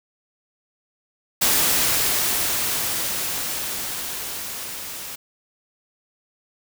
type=noise with level ramp; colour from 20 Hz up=white; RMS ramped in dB=-18 to -34 dBFS; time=1.41-5.16 s; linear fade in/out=10 ms; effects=none